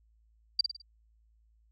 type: tone with echo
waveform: sine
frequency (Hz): 4699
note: D8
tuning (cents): 0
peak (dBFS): -20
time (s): 0.59-0.61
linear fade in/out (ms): 5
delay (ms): 52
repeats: 4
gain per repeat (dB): -7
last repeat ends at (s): 0.818
effects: added 55 Hz sine -63 dBFS peak until 1.71 s